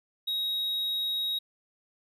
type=tone; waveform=triangle; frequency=3793 Hz; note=A#7; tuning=29 cents sharp; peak=-26 dBFS; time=0.27-1.39 s; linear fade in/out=10 ms; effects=none